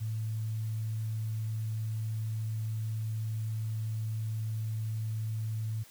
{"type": "tone", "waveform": "sine", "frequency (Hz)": 110, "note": "A2", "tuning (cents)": 0, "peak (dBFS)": -31, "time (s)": [0, 5.84], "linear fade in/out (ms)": 20, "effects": ["white hiss -56 dBFS RMS until 5.9 s"]}